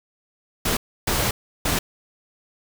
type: noise bursts at uneven times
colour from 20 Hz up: pink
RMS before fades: -22 dBFS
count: 3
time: 0.65-0.77 / 1.07-1.31 / 1.65-1.79 s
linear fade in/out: 5 ms
effects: none